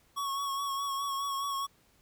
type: tone with vibrato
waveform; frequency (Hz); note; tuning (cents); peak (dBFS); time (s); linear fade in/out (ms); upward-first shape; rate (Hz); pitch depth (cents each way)
square; 1108.7; C#6; 0; -32; 0.16-1.67; 20; sine; 4.8; 31
effects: pink hiss -66 dBFS RMS until 2.01 s